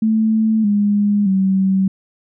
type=tone with pitch steps; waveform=sine; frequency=219.9 / 205.2 / 191.43 Hz; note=A3 / G#3 / G3; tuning=-1 / -21 / -41 cents; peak=-12 dBFS; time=0.02-1.88 s; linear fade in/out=5 ms; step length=620 ms; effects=none